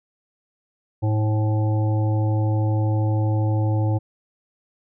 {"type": "harmonic tone with a mistuned harmonic", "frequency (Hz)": 107.5, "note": "A2", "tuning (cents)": -40, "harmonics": [1, 3, 5, 7, 8], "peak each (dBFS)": [-18, -28, -32, -35, -36], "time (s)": [1.02, 3.99], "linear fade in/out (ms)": 20, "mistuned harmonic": 7, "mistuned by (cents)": 34, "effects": []}